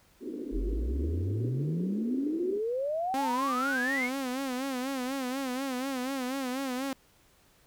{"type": "band-pass noise", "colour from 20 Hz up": "white", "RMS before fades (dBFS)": -38, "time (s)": [0.2, 2.61], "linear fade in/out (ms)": 50, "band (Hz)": [240, 400], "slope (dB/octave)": 48}
{"type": "exponential sweep", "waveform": "sine", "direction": "up", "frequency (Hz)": [41.2, 2281], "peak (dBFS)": -28, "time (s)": [0.51, 4.1], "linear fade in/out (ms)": 50}
{"type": "tone with vibrato", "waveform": "sawtooth", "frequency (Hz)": 261.6, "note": "C4", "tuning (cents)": 0, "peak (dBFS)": -27, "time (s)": [3.14, 6.93], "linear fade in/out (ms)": 0, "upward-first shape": "sine", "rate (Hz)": 4.1, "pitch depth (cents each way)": 97}
{"effects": ["pink hiss -63 dBFS RMS until 7.66 s"]}